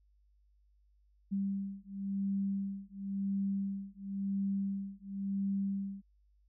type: beating tone pair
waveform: sine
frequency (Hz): 196.3 / 197.25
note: G3 / G3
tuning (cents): +3 / +11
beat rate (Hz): 0.95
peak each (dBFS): -36 / -36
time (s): 1.31-6.02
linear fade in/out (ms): 20
effects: added 50 Hz sine -65 dBFS peak until 6.48 s